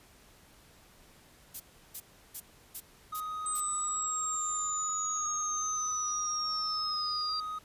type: noise bursts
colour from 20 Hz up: violet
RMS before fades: -37 dBFS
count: 6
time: 1.54-3.606 s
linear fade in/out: 10 ms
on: 61 ms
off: 340 ms
type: tone with vibrato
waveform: triangle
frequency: 1244.5 Hz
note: D#6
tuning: in tune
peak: -33 dBFS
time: 3.12-7.59 s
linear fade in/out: 10 ms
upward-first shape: square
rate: 1.2 Hz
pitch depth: 10 cents each way
type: linear sweep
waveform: sine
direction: down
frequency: 8170 to 4699 Hz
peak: -32 dBFS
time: 3.46-7.4 s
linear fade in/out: 2 ms
effects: pink hiss -59 dBFS RMS until 7.64 s + resampled to 32000 Hz